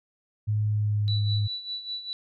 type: tone with pitch glide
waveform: sine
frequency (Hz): 106.1 to 103.56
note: G#2 to G#2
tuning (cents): +38 to -4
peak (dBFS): -22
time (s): 0.47-1.48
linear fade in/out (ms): 20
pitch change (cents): -42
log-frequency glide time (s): 0.64-1.17
type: tone with tremolo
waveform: sine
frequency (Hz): 3951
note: B7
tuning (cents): 0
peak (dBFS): -29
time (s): 1.08-2.13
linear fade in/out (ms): 0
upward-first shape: sine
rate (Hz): 5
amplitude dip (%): 70
effects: none

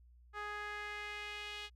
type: tone with band-pass filter sweep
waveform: sawtooth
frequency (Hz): 416.2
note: G#4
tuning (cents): +4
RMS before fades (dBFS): -44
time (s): 0.33-1.7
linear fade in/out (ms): 50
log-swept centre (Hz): 1400 to 3100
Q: 2.2
effects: added 60 Hz sine -59 dBFS peak until 1.75 s

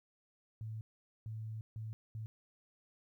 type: tone bursts at uneven times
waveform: sine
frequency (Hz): 110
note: A2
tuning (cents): 0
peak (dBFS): -40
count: 4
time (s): 0.61-0.81 / 1.26-1.61 / 1.76-1.93 / 2.15-2.26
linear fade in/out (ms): 0
effects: 13-bit

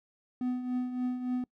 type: tone with tremolo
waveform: triangle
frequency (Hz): 250.3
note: B3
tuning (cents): +23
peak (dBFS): -25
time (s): 0.41-1.44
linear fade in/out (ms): 2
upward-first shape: triangle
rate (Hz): 3.5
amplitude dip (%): 65
effects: noise-tail reverb RT60 0.1 s tail -24 dB re dry

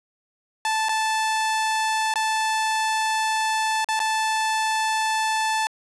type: tone with dropouts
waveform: sawtooth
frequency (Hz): 877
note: A5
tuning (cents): -6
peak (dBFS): -17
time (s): 0.65-5.67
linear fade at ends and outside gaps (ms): 1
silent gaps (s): 0.886-0.892 / 2.139-2.157 / 3.845-3.887 / 3.993-4.001
effects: resampled to 24000 Hz + 9-bit

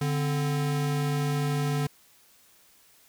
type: tone pair together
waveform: square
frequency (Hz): 145.8 / 259.8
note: D3 / C4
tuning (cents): -12 / -12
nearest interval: minor seventh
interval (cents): 1000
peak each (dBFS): -26 / -35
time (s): 0.01-1.87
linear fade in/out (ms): 5
effects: white hiss -59 dBFS RMS until 3.08 s

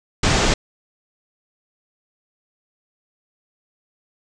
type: low-pass noise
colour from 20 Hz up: pink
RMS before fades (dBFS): -17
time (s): 0.23-0.54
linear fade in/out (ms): 5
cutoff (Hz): 7600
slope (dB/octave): 48
effects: none

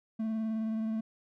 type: tone with vibrato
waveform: triangle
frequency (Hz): 220.9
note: A3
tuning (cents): +7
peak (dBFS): -28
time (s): 0.19-1.01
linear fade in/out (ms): 10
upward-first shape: sine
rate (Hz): 19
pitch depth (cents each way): 21
effects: none

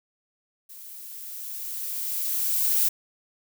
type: noise with level ramp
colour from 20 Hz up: violet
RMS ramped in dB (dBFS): -44 to -21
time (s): 0.69-2.89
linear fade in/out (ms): 10
effects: none

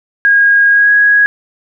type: tone with pitch glide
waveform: sine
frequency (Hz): 1634 to 1658.7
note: G#6 to G#6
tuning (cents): -29 to -3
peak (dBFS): -5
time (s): 0.25-1.26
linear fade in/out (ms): 0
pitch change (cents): +26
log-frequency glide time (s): 0.7-0.91
effects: none

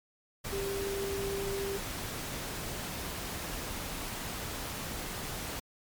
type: tone in noise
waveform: sine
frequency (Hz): 394.7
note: G4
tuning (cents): +12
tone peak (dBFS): -33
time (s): 0.52-1.78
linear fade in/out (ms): 10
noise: pink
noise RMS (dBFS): -38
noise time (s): 0.44-5.6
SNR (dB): +2
effects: MP3 96 kbps

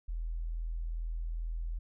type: tone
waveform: sine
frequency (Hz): 41.2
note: E1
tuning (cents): 0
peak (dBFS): -33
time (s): 0.08-1.79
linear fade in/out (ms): 10
effects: none

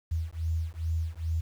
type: beating tone pair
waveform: sine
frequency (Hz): 80.2 / 82.6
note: E2 / E2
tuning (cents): -47 / +4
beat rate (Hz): 2.4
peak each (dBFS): -31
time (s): 0.11-1.41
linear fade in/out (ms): 10
effects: 9-bit

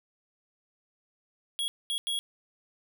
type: tone bursts at uneven times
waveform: square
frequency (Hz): 3322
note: G#7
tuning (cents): 0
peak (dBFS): -29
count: 3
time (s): 1.59-1.68 / 1.9-1.98 / 2.07-2.19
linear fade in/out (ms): 0
effects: none

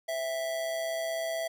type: tone with amplitude modulation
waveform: square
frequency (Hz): 659.3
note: E5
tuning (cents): 0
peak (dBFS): -29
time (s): 0.08-1.48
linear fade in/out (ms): 10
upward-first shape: sine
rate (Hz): 136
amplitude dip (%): 45
effects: none

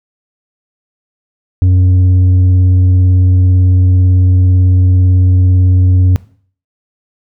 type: tone with tanh clipping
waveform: sine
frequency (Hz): 91.8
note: F#2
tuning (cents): -13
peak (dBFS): -6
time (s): 1.62-6.16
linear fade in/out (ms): 0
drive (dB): 5
effects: noise-tail reverb RT60 0.5 s tail -19 dB re dry

